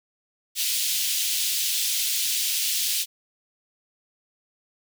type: high-pass noise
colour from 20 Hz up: pink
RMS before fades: -25 dBFS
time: 0.55-3.06 s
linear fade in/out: 50 ms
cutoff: 3000 Hz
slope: 24 dB/octave
effects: none